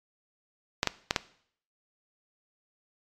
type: clicks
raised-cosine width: 0.2 ms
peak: -6 dBFS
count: 4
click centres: 0.831 / 0.873 / 1.109 / 1.162 s
effects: noise-tail reverb RT60 0.6 s tail -18 dB re dry + MP3 96 kbps